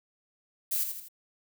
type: noise with echo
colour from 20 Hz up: violet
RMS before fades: -29 dBFS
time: 0.71-0.84 s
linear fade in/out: 10 ms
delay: 82 ms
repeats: 3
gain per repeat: -6 dB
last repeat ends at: 1.086 s
effects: none